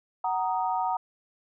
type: chord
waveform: sine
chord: D# minor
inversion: first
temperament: just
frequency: 746.7 / 933.4 / 1244.5 Hz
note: F#5 / A#5 / D#6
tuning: +16 / +2 / 0 cents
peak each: -28 / -28 / -34 dBFS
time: 0.24-0.97 s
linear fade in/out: 5 ms
effects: none